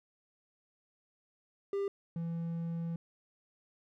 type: tone pair in turn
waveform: triangle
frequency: 397.9 / 167.3 Hz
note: G4 / E3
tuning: +26 / +26 cents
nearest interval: octave + minor third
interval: 1500 cents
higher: first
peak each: -29 / -32 dBFS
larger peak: first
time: 1.73-1.88 / 2.16-2.96 s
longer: second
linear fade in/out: 2 ms
effects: none